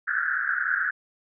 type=band-pass noise; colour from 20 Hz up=white; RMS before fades=-26 dBFS; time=0.07-0.91 s; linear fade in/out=10 ms; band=1400 to 1700 Hz; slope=96 dB/octave; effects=none